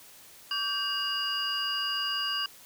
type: tone cluster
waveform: sine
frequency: 1144 / 1570 / 2857 / 4838 Hz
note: D6 / G6 / F7 / D#8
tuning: -46 / +2 / +39 / -49 cents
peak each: -36 / -36 / -31 / -33 dBFS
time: 0.51-2.46 s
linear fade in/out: 2 ms
effects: white hiss -52 dBFS RMS until 2.65 s